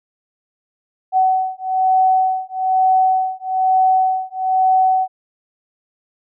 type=beating tone pair; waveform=sine; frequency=752 / 753.1 Hz; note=F#5 / F#5; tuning=+28 / +30 cents; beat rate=1.1 Hz; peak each=-16 dBFS; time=1.12-5.08 s; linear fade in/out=50 ms; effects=none

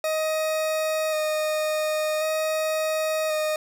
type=tone with vibrato; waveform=40% pulse; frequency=622.3 Hz; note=D#5; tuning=in tune; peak=-22 dBFS; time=0.04-3.56 s; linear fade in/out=2 ms; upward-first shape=square; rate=0.46 Hz; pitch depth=14 cents each way; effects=none

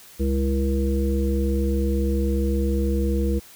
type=harmonic tone with a mistuned harmonic; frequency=68 Hz; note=C#2; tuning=33 cents flat; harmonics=1 / 3 / 5 / 7; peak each=-21 / -26 / -28 / -29 dBFS; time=0.19-3.4 s; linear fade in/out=20 ms; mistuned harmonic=5; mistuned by=-38 cents; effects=white hiss -47 dBFS RMS until 3.55 s

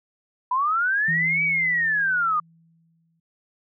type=linear two-way sweep; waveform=sine; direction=up then down; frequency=974 to 2300 to 1193 Hz; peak=-19 dBFS; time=0.51-2.4 s; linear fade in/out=5 ms; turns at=1.43 s
type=tone with exponential decay; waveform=sine; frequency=164.81 Hz; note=E3; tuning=in tune; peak=-26 dBFS; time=1.08-3.2 s; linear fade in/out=5 ms; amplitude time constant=460 ms
effects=none

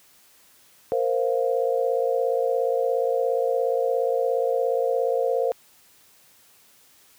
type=chord; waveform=sine; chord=Bb suspended second; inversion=none; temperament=equal; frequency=466.2 / 523.3 / 698.5 Hz; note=Bb4 / C5 / F5; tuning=0 / 0 / 0 cents; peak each=-24 / -23 / -29 dBFS; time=0.92-5.52 s; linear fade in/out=0 ms; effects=white hiss -56 dBFS RMS until 7.18 s + high-pass 60 Hz 12 dB/octave

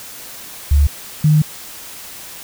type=tone pair in turn; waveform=sine; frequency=72 / 152.56 Hz; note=D2 / D#3; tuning=-34 / -34 cents; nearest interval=octave + minor second; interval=1300 cents; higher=second; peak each=-8 dBFS; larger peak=neither; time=0.71-0.87 / 1.24-1.42 s; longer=second; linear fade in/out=5 ms; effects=white hiss -34 dBFS RMS until 2.43 s

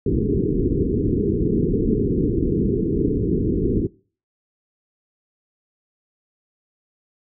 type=low-pass noise; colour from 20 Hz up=white; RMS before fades=-20 dBFS; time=0.06-3.87 s; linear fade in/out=5 ms; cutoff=440 Hz; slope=96 dB/octave; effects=noise-tail reverb RT60 0.4 s tail -22 dB re dry

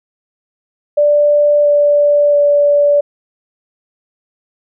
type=tone with pitch steps; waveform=sine; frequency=587.3 / 583.2 / 579.2 Hz; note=D5 / D5 / D5; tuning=0 / -12 / -24 cents; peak=-7 dBFS; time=0.97-3.01 s; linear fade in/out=10 ms; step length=680 ms; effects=none

